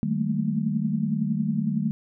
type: tone cluster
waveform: sine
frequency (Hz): 154.8 / 192.6 / 214.4 / 225.3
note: D#3 / G3 / A3 / A3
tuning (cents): -9 / -30 / -45 / +41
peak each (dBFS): -28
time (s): 0.03-1.91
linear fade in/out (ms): 0
effects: none